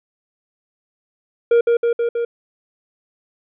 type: tone with echo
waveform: triangle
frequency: 470 Hz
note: A#4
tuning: 14 cents sharp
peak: -8 dBFS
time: 1.51-1.61 s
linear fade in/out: 5 ms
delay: 160 ms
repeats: 4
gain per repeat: -2 dB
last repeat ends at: 2.25 s
effects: resampled to 8000 Hz